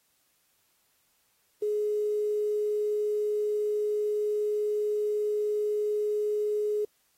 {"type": "tone with quantisation", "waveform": "sine", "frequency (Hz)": 420.3, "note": "G#4", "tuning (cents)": 21, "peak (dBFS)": -25, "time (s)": [1.62, 6.85], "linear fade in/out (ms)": 5, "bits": 9, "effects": ["white hiss -70 dBFS RMS until 7.17 s", "AAC 48 kbps"]}